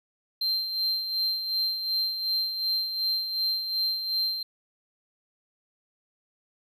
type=tone with tremolo; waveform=triangle; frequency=4146 Hz; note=C8; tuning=17 cents flat; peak=-22 dBFS; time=0.41-4.43 s; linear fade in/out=5 ms; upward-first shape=sine; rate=2.7 Hz; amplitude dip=55%; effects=none